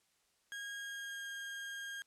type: tone with pitch glide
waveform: 35% pulse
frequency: 1632 to 1616.1 Hz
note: G#6 to G#6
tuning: -31 to -48 cents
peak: -40 dBFS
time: 0.52-2.02 s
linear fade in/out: 0 ms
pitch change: -17 cents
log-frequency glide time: 0.73-1.31 s
effects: white hiss -75 dBFS RMS until 2.06 s + low-pass 10000 Hz 12 dB/octave